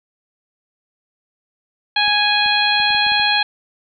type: harmonic tone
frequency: 830 Hz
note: G#5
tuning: 1 cent flat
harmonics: 1 / 2 / 3 / 4 / 5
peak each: -20 / -20 / -20 / -20 / -20 dBFS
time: 1.96-3.43 s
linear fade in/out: 5 ms
type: clicks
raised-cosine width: 3 ms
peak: -27 dBFS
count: 8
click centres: 2.08 / 2.461 / 2.801 / 2.905 / 2.948 / 3.066 / 3.119 / 3.198 s
effects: none